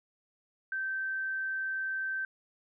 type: tone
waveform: sine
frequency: 1553 Hz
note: G6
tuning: 17 cents flat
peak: -31 dBFS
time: 0.72-2.25 s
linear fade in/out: 2 ms
effects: none